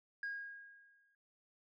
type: tone with exponential decay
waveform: sine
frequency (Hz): 1633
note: G#6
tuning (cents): -30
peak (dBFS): -35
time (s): 0.23-1.15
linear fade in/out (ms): 2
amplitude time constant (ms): 200
effects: tanh soft clip ceiling -36 dBFS